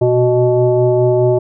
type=tone with frequency modulation; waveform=sine; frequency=371.1 Hz; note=F#4; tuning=5 cents sharp; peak=-9 dBFS; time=0.01-1.39 s; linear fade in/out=10 ms; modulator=249 Hz; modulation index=1.1; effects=none